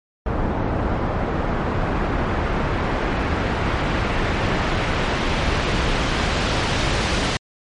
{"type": "noise with low-pass filter sweep", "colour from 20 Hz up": "pink", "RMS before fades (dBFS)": -21, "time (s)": [0.26, 7.37], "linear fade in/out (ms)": 2, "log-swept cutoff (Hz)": [980, 4800], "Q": 0.8, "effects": ["MP3 48 kbps"]}